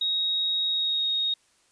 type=tone with pitch glide; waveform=sine; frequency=3776 to 3739 Hz; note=A#7 to A#7; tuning=+22 to +4 cents; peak=-23 dBFS; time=0.01-1.34 s; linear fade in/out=5 ms; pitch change=-18 cents; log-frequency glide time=0.65-1.1 s; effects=white hiss -64 dBFS RMS until 1.71 s + resampled to 22050 Hz